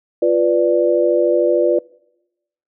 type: chord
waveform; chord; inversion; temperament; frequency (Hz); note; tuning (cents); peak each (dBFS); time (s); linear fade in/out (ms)
sine; B diminished; second; equal; 349.2 / 493.9 / 587.3; F4 / B4 / D5; 0 / 0 / 0; -16; 0.22-1.79; 5
effects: noise-tail reverb RT60 0.9 s tail -24 dB re dry